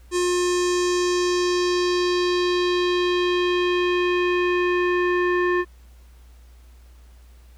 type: tone with low-pass filter sweep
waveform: square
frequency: 356.4 Hz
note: F4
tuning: 35 cents sharp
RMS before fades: -21 dBFS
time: 0.11-5.65 s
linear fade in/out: 50 ms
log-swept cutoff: 8100 to 1800 Hz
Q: 2.3
effects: added 60 Hz sine -45 dBFS peak until 7.57 s + pink hiss -59 dBFS RMS until 7.57 s